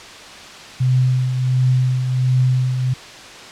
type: tone with tremolo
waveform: sine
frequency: 127.9 Hz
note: C3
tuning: 39 cents flat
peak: -11 dBFS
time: 0.8-2.94 s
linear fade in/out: 10 ms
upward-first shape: triangle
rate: 1.4 Hz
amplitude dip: 55%
effects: white hiss -36 dBFS RMS until 3.51 s + low-pass 5000 Hz 12 dB/octave